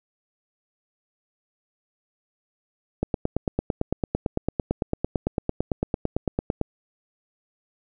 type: click train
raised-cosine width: 2 ms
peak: -9 dBFS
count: 33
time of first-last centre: 3.03-6.613 s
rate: 8.93 Hz
effects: none